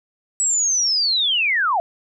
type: linear sweep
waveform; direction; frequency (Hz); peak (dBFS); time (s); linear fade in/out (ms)
sine; down; 7902 to 643; -16; 0.4-1.8; 0
effects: none